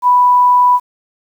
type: tone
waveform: sine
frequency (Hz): 987.8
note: B5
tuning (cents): 0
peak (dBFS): -6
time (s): 0.02-0.8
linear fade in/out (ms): 50
effects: 7-bit